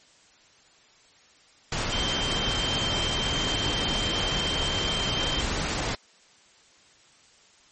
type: tone in noise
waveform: sine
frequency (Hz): 3136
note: G7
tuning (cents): 0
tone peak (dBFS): -28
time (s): 1.92-5.41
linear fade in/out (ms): 2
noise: pink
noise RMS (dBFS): -28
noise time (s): 1.72-5.95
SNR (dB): -3
effects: white hiss -57 dBFS RMS until 7.71 s + MP3 32 kbps